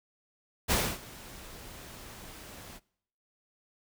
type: noise with ADSR envelope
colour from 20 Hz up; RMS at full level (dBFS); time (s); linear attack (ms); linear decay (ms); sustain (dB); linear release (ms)
pink; -25; 0.68-2.8; 30; 270; -22; 41
effects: noise-tail reverb RT60 0.7 s tail -24 dB re dry